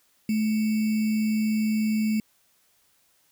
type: tone with sample-and-hold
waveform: sine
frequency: 216.5 Hz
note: A3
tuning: 28 cents flat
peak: -21 dBFS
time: 0.29-2.2 s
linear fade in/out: 2 ms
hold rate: 2450 Hz
effects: white hiss -65 dBFS RMS until 3.31 s